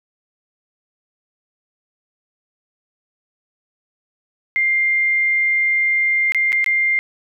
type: tone with dropouts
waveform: sine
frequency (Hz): 2100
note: C7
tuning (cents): +6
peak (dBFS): -14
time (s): 4.56-6.99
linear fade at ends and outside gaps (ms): 0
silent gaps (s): 6.321-6.347 / 6.521-6.528 / 6.643-6.662
effects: none